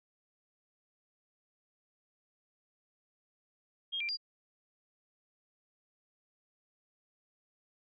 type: tone with pitch steps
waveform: sine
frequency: 3241 / 2364 / 4794 Hz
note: G#7 / D7 / D8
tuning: -43 / +11 / +35 cents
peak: -33 dBFS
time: 3.92-4.172 s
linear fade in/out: 20 ms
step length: 84 ms
effects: none